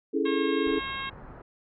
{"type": "chord", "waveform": "sine", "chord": "A major seventh", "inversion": "first", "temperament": "equal", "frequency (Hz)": [277.2, 329.6, 415.3, 440], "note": ["C#4", "E4", "G#4", "A4"], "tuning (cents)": [0, 0, 0, 0], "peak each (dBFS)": [-29, -29, -29, -30], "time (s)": [0.13, 0.8], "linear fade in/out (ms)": 20}
{"type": "harmonic tone", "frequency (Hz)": 540, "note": "C#5", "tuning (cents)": -45, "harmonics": [2, 3, 4, 5, 6, 7], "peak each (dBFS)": [-36, -38, -39, -40, -41, -41], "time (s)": [0.25, 1.1], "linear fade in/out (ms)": 10}
{"type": "low-pass noise", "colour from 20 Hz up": "pink", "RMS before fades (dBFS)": -45, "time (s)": [0.66, 1.42], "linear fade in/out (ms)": 5, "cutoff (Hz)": 1500, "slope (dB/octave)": 24}
{"effects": []}